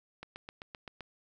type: click train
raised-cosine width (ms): 0.3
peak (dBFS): -27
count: 7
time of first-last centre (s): 0.23-1.007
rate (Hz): 7.72
effects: none